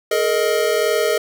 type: chord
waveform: square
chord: Ab suspended second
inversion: none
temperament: equal with one note detuned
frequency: 424 / 466.2 / 622.3 Hz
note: Ab4 / Bb4 / Eb5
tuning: +36 / 0 / 0 cents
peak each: -21 dBFS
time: 0.11-1.18 s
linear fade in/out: 5 ms
effects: none